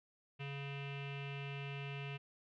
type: tone with low-pass filter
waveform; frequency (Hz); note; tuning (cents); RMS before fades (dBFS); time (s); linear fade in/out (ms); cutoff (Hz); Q
square; 140; C#3; +18; -44; 0.39-2.18; 20; 2700; 7
effects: none